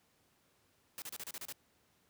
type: noise bursts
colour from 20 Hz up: white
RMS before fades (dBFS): -44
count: 8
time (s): 0.98-1.524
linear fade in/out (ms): 0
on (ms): 40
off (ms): 32
effects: pink hiss -72 dBFS RMS until 2.09 s + high-pass 80 Hz 12 dB/octave